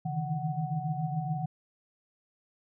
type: tone cluster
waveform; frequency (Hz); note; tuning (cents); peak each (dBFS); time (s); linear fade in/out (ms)
sine; 139 / 154 / 161.1 / 744; C#3 / D#3 / E3 / F#5; +5 / -17 / -39 / +9; -36 / -34 / -34 / -36; 0.05-1.46; 10
effects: none